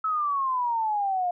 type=exponential sweep; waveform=sine; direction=down; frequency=1305 to 701 Hz; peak=-23 dBFS; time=0.04-1.31 s; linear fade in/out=5 ms; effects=none